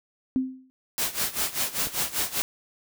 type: tone with exponential decay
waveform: sine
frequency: 259.9 Hz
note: C4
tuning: 11 cents flat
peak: -18 dBFS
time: 0.36-0.7 s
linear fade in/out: 0 ms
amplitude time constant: 72 ms
type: noise with tremolo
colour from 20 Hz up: white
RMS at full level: -25 dBFS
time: 0.98-2.42 s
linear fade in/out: 0 ms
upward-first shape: sine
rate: 5.1 Hz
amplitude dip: 85%
type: clicks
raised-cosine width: 2 ms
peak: -33 / -23 dBFS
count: 2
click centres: 1.864 / 1.871 s
effects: none